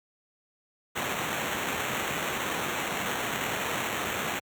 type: noise with sample-and-hold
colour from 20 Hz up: white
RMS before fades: -31 dBFS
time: 0.95-4.4 s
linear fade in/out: 20 ms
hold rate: 4900 Hz
effects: high-pass 100 Hz 12 dB/octave